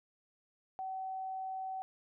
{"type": "tone", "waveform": "sine", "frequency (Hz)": 760, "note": "F#5", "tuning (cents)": 46, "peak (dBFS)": -37, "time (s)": [0.79, 1.82], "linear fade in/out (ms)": 0, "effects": []}